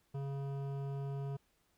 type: tone with hard clipping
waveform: triangle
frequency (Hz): 138.59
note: C#3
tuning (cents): 0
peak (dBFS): -39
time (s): 0.14-1.37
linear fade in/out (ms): 10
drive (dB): 17
effects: pink hiss -75 dBFS RMS until 1.77 s